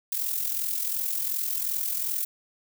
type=noise with amplitude modulation; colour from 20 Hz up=violet; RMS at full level=-26 dBFS; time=0.12-2.25 s; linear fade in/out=2 ms; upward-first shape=sine; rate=42.7 Hz; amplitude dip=60%; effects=none